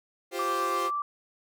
sawtooth chord, F suspended second, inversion none, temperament equal, 349.2 / 392 / 523.3 Hz, F4 / G4 / C5, 0 / 0 / 0 cents, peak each -31 dBFS, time 0.31-0.91 s, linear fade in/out 50 ms
sine tone, 1168 Hz, D6, 10 cents flat, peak -27 dBFS, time 0.39-1.02 s, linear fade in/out 2 ms
effects none

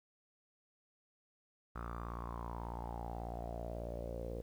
sawtooth tone with low-pass filter sweep, 58.27 Hz, A#1, in tune, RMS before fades -43 dBFS, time 1.75-4.42 s, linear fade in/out 10 ms, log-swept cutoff 1300 to 490 Hz, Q 7.1, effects 11-bit

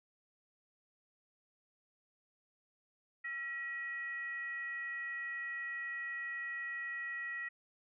sine tone with frequency modulation, 1916 Hz, A#6, 47 cents sharp, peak -38 dBFS, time 3.24-7.49 s, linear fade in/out 10 ms, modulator 562 Hz, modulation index 0.42, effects none

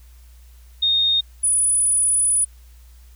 sine tone pair in turn, 3695 / 9882 Hz, A#7 / D#9, -16 / -13 cents, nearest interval octave + perfect fourth, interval 1703 cents, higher second, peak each -15 dBFS, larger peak neither, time 0.82-1.21 / 1.43-2.45 s, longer second, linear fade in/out 10 ms, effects added 60 Hz sine -43 dBFS peak until 3.15 s + white hiss -57 dBFS RMS until 3.15 s

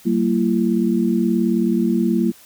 sine tone cluster, 190.4 / 229.2 / 338.4 Hz, F#3 / A#3 / E4, +50 / -29 / +45 cents, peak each -20 / -18 / -21 dBFS, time 0.05-2.32 s, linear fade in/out 20 ms, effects white hiss -47 dBFS RMS until 2.45 s

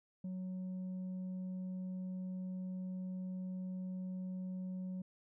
sine tone with tanh clipping, 185 Hz, F#3, in tune, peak -40 dBFS, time 0.24-5.02 s, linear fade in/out 5 ms, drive 3 dB, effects none

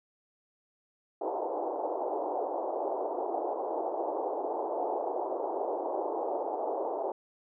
white band-pass noise, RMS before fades -33 dBFS, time 1.21-7.12 s, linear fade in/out 5 ms, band 330 to 870 Hz, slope 48 dB/octave, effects none

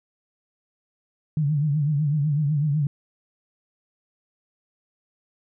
sine tone with vibrato, 148.1 Hz, D3, 15 cents sharp, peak -19 dBFS, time 1.37-2.87 s, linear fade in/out 2 ms, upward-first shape triangle, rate 8 Hz, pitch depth 120 cents each way, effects none

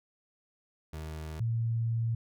30% pulse / sine tone pair in turn, 78.2 / 114.82 Hz, D#2 / A#2, +9 / -26 cents, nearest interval perfect fifth, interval 665 cents, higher second, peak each -35 / -27 dBFS, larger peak second, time 0.93-1.4 / 1.4-2.15 s, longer second, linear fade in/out 5 ms, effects none

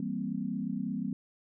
sine chord, C dominant seventh, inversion first, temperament equal, 164.81 / 196 / 233.1 / 261.6 Hz, E3 / G3 / Bb3 / C4, 0 / 0 / 0 / 0 cents, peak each -40 / -35 / -36 / -37 dBFS, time 0-1.13 s, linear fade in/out 2 ms, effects none

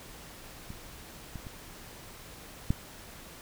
clicks, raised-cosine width 5 ms, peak -28 / -27 / -29 / -13 dBFS, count 4, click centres 0.704 / 1.357 / 1.468 / 2.705 s, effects pink hiss -48 dBFS RMS until 3.41 s

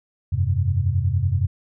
sine chord, F suspended second, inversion none, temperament equal, 87.31 / 98 / 130.81 Hz, F2 / G2 / C3, 0 / 0 / 0 cents, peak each -22 / -21 / -24 dBFS, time 0.32-1.47 s, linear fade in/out 10 ms, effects none

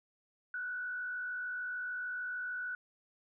sine tone with frequency modulation, 1480 Hz, F#6, in tune, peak -36 dBFS, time 0.54-2.75 s, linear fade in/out 2 ms, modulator 53.3 Hz, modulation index 0.56, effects none

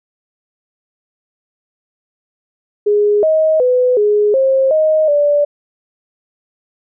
sine tone with pitch steps, 414.6 / 630 / 501 / 417.1 / 533 / 624 / 583 Hz, G#4 / D#5 / B4 / G#4 / C5 / D#5 / D5, -3 / +21 / +25 / +7 / +32 / +5 / -13 cents, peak -9 dBFS, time 2.86-5.45 s, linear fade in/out 10 ms, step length 370 ms, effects none

